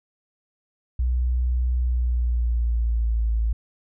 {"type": "tone with pitch glide", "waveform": "sine", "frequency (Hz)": [61.74, 55.64], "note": ["B1", "A1"], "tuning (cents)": [0, 20], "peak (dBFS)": -19, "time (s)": [0.99, 3.53], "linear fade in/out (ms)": 5, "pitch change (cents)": -180, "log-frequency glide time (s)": [1.8, 3.28], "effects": []}